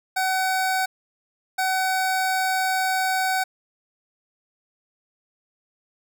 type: tone bursts at uneven times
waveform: 25% pulse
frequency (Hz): 755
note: F#5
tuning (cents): +35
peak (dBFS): -17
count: 2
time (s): 0.16-0.86 / 1.58-3.44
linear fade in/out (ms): 10
effects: none